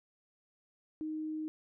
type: tone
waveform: sine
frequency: 311.1 Hz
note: D#4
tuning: in tune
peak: -35 dBFS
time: 1.01-1.48 s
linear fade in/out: 0 ms
effects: none